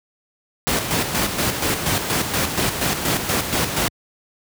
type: noise with tremolo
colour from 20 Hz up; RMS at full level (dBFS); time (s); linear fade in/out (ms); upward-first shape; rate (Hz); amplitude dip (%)
pink; -19; 0.67-3.88; 0; square; 4.2; 50
effects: high-pass 80 Hz 12 dB/octave